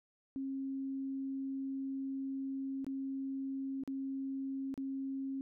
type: tone with dropouts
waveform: sine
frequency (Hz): 270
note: C#4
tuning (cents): -45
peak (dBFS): -36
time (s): 0.36-5.41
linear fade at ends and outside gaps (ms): 0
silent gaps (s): 2.845-2.866 / 3.836-3.876 / 4.741-4.777
effects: none